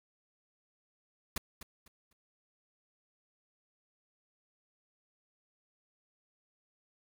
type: noise with echo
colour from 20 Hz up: pink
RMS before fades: -33 dBFS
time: 1.36-1.38 s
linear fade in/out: 5 ms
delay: 250 ms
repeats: 3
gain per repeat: -12 dB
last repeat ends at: 2.13 s
effects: none